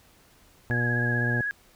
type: harmonic tone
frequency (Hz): 120.3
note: B2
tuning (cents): -45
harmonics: 1 / 2 / 3 / 4 / 5 / 6 / 7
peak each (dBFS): -26 / -32 / -36 / -38 / -40 / -42 / -43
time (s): 0.7-1.41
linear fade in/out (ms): 0
type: tone with vibrato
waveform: sine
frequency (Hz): 1661.2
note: G#6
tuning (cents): 0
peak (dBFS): -26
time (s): 0.71-1.51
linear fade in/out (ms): 0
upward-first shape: sine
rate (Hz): 16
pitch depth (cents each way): 28
effects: pink hiss -58 dBFS RMS until 1.75 s